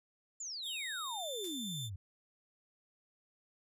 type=exponential sweep; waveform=sine; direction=down; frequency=7330 to 87.31 Hz; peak=-40 dBFS; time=0.4-1.96 s; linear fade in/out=5 ms
type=tone with pitch glide; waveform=sawtooth; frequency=3729 to 3550 Hz; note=A#7 to A7; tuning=0 to +15 cents; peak=-38 dBFS; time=0.62-1.9 s; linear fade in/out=50 ms; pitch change=-85 cents; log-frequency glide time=1.03-1.24 s
type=noise with exponential decay; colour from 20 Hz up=blue; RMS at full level=-45 dBFS; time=1.44-1.67 s; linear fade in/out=2 ms; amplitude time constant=48 ms
effects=resampled to 32000 Hz